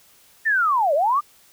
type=linear two-way sweep; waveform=sine; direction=down then up; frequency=1840 to 544 to 1225 Hz; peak=-16 dBFS; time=0.45-1.21 s; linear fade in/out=20 ms; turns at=0.94 s; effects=white hiss -54 dBFS RMS until 1.52 s